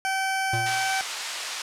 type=tone; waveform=20% pulse; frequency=769 Hz; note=G5; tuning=33 cents flat; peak=-19 dBFS; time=0.05-1.01 s; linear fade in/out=0 ms
type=tone with exponential decay; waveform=square; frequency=116.54 Hz; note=A#2; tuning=in tune; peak=-26 dBFS; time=0.53-0.98 s; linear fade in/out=5 ms; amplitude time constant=97 ms
type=band-pass noise; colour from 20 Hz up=white; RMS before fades=-33 dBFS; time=0.66-1.62 s; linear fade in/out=2 ms; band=820 to 6100 Hz; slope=12 dB/octave
effects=low-pass 11000 Hz 12 dB/octave